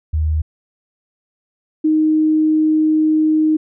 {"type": "tone pair in turn", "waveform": "sine", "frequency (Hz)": [77.78, 311.1], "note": ["D#2", "D#4"], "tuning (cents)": [0, 0], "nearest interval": "2 octaves", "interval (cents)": 2400, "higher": "second", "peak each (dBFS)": [-14, -11], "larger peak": "second", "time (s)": [[0.13, 0.42], [1.84, 3.57]], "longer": "second", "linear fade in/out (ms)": 10, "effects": []}